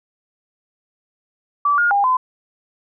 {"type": "tone with pitch steps", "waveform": "sine", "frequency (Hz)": [1156, 1423, 806, 1020], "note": ["D6", "F6", "G5", "C6"], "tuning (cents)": [-28, 32, 48, -44], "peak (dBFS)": -13, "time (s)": [1.65, 2.17], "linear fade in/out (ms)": 5, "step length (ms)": 130, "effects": []}